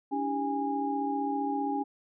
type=tone cluster; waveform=sine; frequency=283.6 / 318.8 / 395.8 / 821 Hz; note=C#4 / D#4 / G4 / G#5; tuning=+40 / +42 / +17 / -20 cents; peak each=-31 / -40 / -38 / -31 dBFS; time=0.11-1.84 s; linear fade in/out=20 ms; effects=none